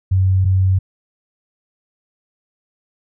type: tone pair in turn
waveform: sine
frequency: 94.3 / 94.3 Hz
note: F#2 / F#2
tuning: +33 / +33 cents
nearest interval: unison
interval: 0 cents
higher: neither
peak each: -11 dBFS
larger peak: neither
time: 0.11-0.45 / 0.45-0.79 s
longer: neither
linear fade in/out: 10 ms
effects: none